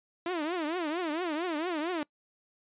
sawtooth tone with vibrato, 329.6 Hz, E4, in tune, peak -26 dBFS, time 0.26-2.03 s, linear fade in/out 2 ms, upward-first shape triangle, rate 4.4 Hz, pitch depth 230 cents each way, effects noise-tail reverb RT60 0.1 s tail -24 dB re dry + resampled to 8000 Hz

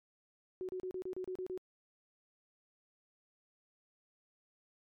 sine tone bursts, 370 Hz, F#4, in tune, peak -37 dBFS, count 9, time 0.61-1.576 s, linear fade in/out 0 ms, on 78 ms, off 33 ms, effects MP3 96 kbps

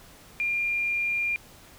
sine tone, 2400 Hz, D7, 37 cents sharp, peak -24 dBFS, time 0.4-1.36 s, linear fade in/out 0 ms, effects pink hiss -51 dBFS RMS until 1.78 s

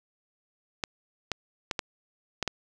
clicks, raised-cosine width 0.2 ms, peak -11 dBFS, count 6, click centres 0.838 / 1.317 / 1.712 / 1.792 / 2.427 / 2.477 s, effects none

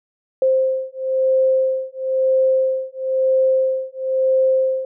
sine beating tone pair, 524 / 525 Hz, C5 / C5, +2 / +6 cents, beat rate 1 Hz, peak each -18 dBFS, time 0.42-4.85 s, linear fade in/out 2 ms, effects none

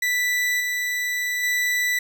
40% pulse tone with level steps, 1975.5 Hz, B6, in tune, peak -19 / -22 / -19 dBFS, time 0.02-1.99 s, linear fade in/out 5 ms, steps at 0.6 / 1.43 s, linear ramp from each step 5 ms, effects none

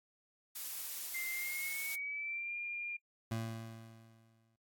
blue noise, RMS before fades -42 dBFS, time 0.55-1.96 s, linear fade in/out 10 ms
sine tone with pitch glide, 2093 to 2404 Hz, C7 to D7, 0 to +40 cents, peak -38 dBFS, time 1.14-2.97 s, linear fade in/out 10 ms, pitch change +240 cents, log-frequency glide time 1.32-2.55 s
25% pulse tone with exponential decay, 113.1 Hz, A2, 48 cents sharp, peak -31 dBFS, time 3.31-4.56 s, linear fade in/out 5 ms, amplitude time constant 270 ms
effects noise-tail reverb RT60 0.1 s tail -20 dB re dry + AAC 64 kbps

